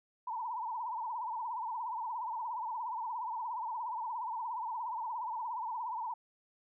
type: tone with vibrato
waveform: sine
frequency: 932.3 Hz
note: A#5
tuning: in tune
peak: -35 dBFS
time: 0.27-6.14 s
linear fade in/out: 5 ms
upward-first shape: triangle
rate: 17 Hz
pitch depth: 160 cents each way
effects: none